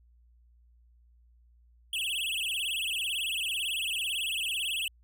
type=tone with vibrato; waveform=square; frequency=2960 Hz; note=F#7; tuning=in tune; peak=-30 dBFS; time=1.93-4.88 s; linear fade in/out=2 ms; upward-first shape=sine; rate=18 Hz; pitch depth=230 cents each way; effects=added 59 Hz sine -58 dBFS peak until 5.03 s